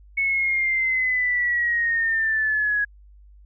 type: linear sweep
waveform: sine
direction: down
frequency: 2208 to 1661.2 Hz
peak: -19 dBFS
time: 0.17-2.85 s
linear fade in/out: 10 ms
effects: added 50 Hz sine -46 dBFS peak until 3.45 s